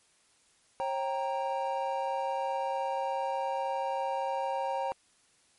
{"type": "chord", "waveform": "triangle", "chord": "G diminished", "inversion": "second", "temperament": "equal with one note detuned", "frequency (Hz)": [540.8, 784, 932.3], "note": ["Db5", "G5", "Bb5"], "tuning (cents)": [-43, 0, 0], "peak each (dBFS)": -32, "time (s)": [0.8, 4.92], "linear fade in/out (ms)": 0, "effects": ["white hiss -66 dBFS RMS until 5.58 s", "MP3 48 kbps"]}